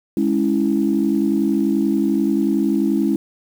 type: chord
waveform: sine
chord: C# minor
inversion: second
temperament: equal with one note detuned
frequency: 207.7 / 277.2 / 328.5 Hz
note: G#3 / C#4 / E4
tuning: 0 / 0 / -6 cents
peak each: -19 dBFS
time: 0.17-3.16 s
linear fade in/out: 2 ms
effects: tanh soft clip ceiling -6 dBFS + 7-bit